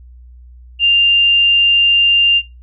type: tone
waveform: sine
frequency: 2794 Hz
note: F7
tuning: in tune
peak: -8 dBFS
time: 0.79-2.42 s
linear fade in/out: 50 ms
effects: noise-tail reverb RT60 0.3 s tail -24 dB re dry + added 61 Hz sine -36 dBFS peak until 2.62 s